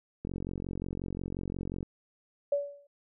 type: click train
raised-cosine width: 3 ms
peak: -23 dBFS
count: 73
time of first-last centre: 0.25-1.829 s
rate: 45.6 Hz
type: tone with exponential decay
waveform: sine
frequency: 571 Hz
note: D5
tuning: 49 cents flat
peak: -22 dBFS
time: 2.52-2.87 s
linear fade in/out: 5 ms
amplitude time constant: 76 ms
effects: none